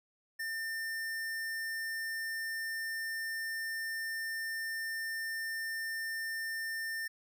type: tone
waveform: square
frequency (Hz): 1800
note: A6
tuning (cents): +39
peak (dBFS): -36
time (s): 0.39-7.08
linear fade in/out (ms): 10
effects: none